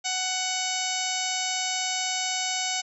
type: harmonic tone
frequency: 744 Hz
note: F#5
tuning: 9 cents sharp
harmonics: 1 / 2 / 3 / 4 / 5 / 6 / 7 / 8 / 9 / 10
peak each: -33 / -39 / -34 / -34 / -36 / -37 / -36 / -33 / -38 / -35 dBFS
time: 0.04-2.82 s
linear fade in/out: 20 ms
effects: none